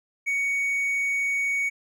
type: tone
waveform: triangle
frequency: 2236 Hz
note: C#7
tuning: 14 cents sharp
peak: -21 dBFS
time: 0.26-1.7 s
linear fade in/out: 20 ms
effects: none